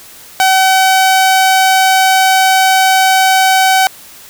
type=tone; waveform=sawtooth; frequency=760 Hz; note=F#5; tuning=46 cents sharp; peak=-3 dBFS; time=0.4-3.87 s; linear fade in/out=0 ms; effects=white hiss -36 dBFS RMS until 4.29 s